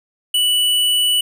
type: tone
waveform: square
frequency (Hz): 2960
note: F#7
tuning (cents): 0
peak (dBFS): -14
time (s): 0.34-1.21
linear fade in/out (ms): 5
effects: none